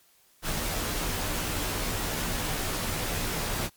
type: noise with comb filter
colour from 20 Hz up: pink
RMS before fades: -30 dBFS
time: 0.42-3.7 s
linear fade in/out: 50 ms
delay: 15 ms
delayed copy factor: -0.55
effects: white hiss -62 dBFS RMS until 3.76 s + MP3 96 kbps